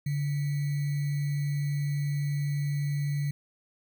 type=tone with sample-and-hold; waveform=sine; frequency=144.1 Hz; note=D3; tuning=33 cents flat; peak=-26 dBFS; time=0.06-3.31 s; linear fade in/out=5 ms; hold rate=2100 Hz; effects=none